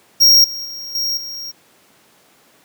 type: tone with level steps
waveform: square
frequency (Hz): 5588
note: F8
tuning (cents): 0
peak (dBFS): -7 / -25 / -28 / -18 / -27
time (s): 0.2-1.52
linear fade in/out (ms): 20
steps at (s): 0.44 / 0.65 / 0.95 / 1.17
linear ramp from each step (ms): 2
effects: pink hiss -52 dBFS RMS until 2.64 s + high-pass 200 Hz 12 dB/octave